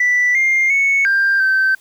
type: tone with pitch steps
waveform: sine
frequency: 1973 / 2113 / 2211 / 1589 / 1548 Hz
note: B6 / C7 / C#7 / G6 / G6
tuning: -2 / +16 / -5 / +23 / -22 cents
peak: -10 dBFS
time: 0-1.75 s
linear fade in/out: 5 ms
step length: 350 ms
effects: tanh soft clip ceiling -9 dBFS + white hiss -51 dBFS RMS until 1.8 s